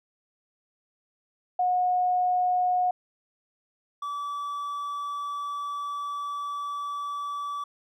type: tone pair in turn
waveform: sine / triangle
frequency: 726 / 1152.5 Hz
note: F#5 / D6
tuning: -33 / -33 cents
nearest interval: minor sixth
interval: 800 cents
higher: second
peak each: -21 / -28 dBFS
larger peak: first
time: 1.59-2.91 / 4.02-7.64 s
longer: second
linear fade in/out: 5 ms
effects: none